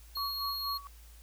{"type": "tone", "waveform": "square", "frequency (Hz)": 4285, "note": "C8", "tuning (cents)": 40, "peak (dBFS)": -35, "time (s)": [0.15, 0.78], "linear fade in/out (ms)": 10}
{"type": "tone with tremolo", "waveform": "sine", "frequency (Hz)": 1129, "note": "C#6", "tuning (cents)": 31, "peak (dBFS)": -33, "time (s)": [0.17, 0.87], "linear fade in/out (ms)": 0, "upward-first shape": "sine", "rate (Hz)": 4.2, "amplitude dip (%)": 85}
{"effects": ["added 56 Hz sine -51 dBFS peak until 1.22 s", "white hiss -60 dBFS RMS until 1.22 s"]}